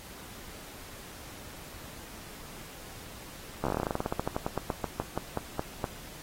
slowing click train, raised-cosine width 1 ms, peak -15 dBFS, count 28, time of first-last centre 3.64-5.842 s, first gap 13 ms, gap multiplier 1.12, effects pink hiss -47 dBFS RMS until 6.22 s + AAC 48 kbps

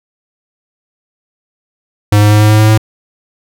square tone with pitch steps, 103.83 / 104.67 / 105.52 / 106.38 / 107.24 / 108.11 / 108.99 Hz, G#2 / G#2 / G#2 / G#2 / A2 / A2 / A2, 0 / +14 / +28 / +42 / -44 / -30 / -16 cents, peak -5 dBFS, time 2.12-2.778 s, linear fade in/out 5 ms, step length 94 ms, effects none

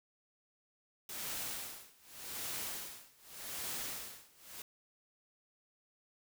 white noise with tremolo, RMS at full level -40 dBFS, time 1.09-4.62 s, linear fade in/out 2 ms, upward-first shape sine, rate 0.85 Hz, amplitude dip 95%, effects none

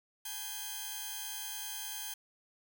5% pulse tone cluster, 837 / 1015 / 1559 / 3188 Hz, G#5 / B5 / G6 / G7, +13 / +47 / -10 / +28 cents, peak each -35 / -40 / -36 / -32 dBFS, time 0.25-2.14 s, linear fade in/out 5 ms, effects none

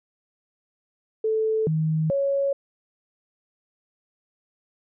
sine tone with pitch steps, 438.8 / 157.5 / 555 Hz, A4 / D#3 / C#5, -5 / +21 / +2 cents, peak -20 dBFS, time 1.24-2.53 s, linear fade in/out 5 ms, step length 430 ms, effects none

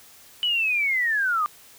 sine linear sweep, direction down, 2992 to 1174.7 Hz, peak -20 dBFS, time 0.43-1.46 s, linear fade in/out 0 ms, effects white hiss -50 dBFS RMS until 1.78 s

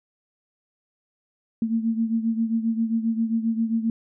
sine beating tone pair, 224.9 / 232.4 Hz, A3 / A#3, +38 / -5 cents, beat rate 7.5 Hz, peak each -22 / -27 dBFS, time 1.62-3.9 s, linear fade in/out 2 ms, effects none

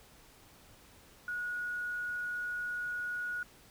sine tone with quantisation, 1454 Hz, F#6, 31 cents flat, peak -34 dBFS, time 1.28-3.43 s, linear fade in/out 2 ms, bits 10, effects pink hiss -59 dBFS RMS until 3.7 s

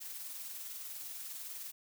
blue noise with tremolo, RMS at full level -43 dBFS, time 0-1.72 s, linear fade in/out 20 ms, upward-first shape sine, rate 20 Hz, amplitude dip 35%, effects none

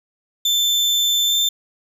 35% pulse tone with pitch glide, 3540 to 3567 Hz, A7 to A7, +10 to +23 cents, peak -14 dBFS, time 0.45-1.49 s, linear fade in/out 5 ms, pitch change +13 cents, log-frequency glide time 1.26-1.34 s, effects none

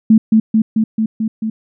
sine tone with echo, 220 Hz, A3, in tune, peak -4 dBFS, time 0.1-0.18 s, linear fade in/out 5 ms, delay 220 ms, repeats 6, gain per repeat -2 dB, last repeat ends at 1.5 s, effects none

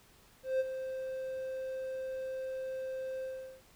triangle tone with ADSR envelope, 523.3 Hz, C5, in tune, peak -24 dBFS, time 0.43-3.62 s, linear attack 170 ms, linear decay 29 ms, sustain -10 dB, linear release 390 ms, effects pink hiss -62 dBFS RMS until 3.75 s

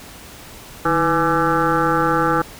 sine tone with frequency modulation, 837 Hz, G#5, 13 cents sharp, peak -14 dBFS, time 0.85-2.42 s, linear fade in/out 5 ms, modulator 171 Hz, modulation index 3.8, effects pink hiss -39 dBFS RMS until 2.59 s

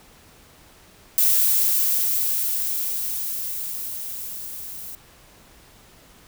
violet noise with level ramp, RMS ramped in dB -17 to -36 dBFS, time 1.18-4.95 s, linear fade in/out 0 ms, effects pink hiss -51 dBFS RMS until 6.27 s

